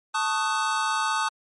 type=chord; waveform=square; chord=D# half-diminished seventh; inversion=second; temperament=equal with one note detuned; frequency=880 / 1108.7 / 1244.5 / 1504.1 Hz; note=A5 / C#6 / D#6 / F#6; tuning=0 / 0 / 0 / +28 cents; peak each=-28 / -32 / -28 / -31 dBFS; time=0.14-1.29 s; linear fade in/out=10 ms; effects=low-pass 11000 Hz 12 dB/octave + MP3 48 kbps